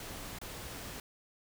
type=noise with dropouts; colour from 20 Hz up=pink; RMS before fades=-44 dBFS; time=0-1 s; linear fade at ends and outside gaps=2 ms; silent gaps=0.387-0.414 s; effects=none